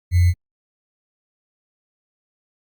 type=tone with sample-and-hold; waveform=sine; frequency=88 Hz; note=F2; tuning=14 cents sharp; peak=-11 dBFS; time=0.11-0.34 s; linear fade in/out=50 ms; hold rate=2100 Hz; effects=Opus 48 kbps